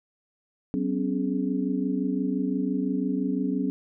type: tone cluster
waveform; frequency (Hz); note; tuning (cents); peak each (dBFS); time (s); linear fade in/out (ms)
sine; 189.4 / 254.9 / 280.7 / 420.6; F#3 / C4 / C#4 / G#4; +41 / -45 / +22 / +22; -29 / -28 / -28 / -36; 0.74-3.7; 0
effects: none